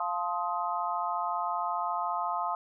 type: chord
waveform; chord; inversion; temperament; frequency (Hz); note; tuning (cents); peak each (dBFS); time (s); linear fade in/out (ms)
sine; F dominant seventh; none; just; 698.5 / 873.1 / 1047.7 / 1257.2; F5 / A5 / C6 / Eb6; 0 / -14 / +2 / +18; -34; 0-2.55; 2
effects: none